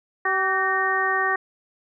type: harmonic tone with a mistuned harmonic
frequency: 382.8 Hz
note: G4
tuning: 41 cents flat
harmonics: 1 / 2 / 3 / 4 / 5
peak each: -29 / -27 / -25 / -29 / -23 dBFS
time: 0.25-1.36 s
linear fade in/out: 5 ms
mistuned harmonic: 5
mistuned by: -60 cents
effects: none